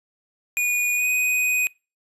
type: tone with pitch glide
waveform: square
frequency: 2454 to 2495 Hz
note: D#7 to D#7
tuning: -25 to +4 cents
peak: -20 dBFS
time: 0.57-1.67 s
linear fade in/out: 0 ms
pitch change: +29 cents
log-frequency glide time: 0.95-1.07 s
effects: noise-tail reverb RT60 0.3 s tail -25 dB re dry + resampled to 32000 Hz